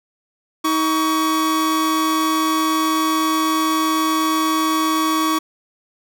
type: tone pair together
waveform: 45% pulse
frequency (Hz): 316.3 / 1127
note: D#4 / C#6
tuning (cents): +29 / +28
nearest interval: octave + minor seventh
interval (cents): 2199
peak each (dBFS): -19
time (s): 0.64-5.39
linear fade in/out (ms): 10
effects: none